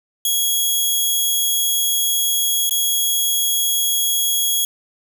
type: tone with dropouts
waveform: 10% pulse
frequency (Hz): 3322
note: G#7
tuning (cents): 0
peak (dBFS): -8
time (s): 0.25-4.65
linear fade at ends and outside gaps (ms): 2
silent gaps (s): 2.695-2.709
effects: none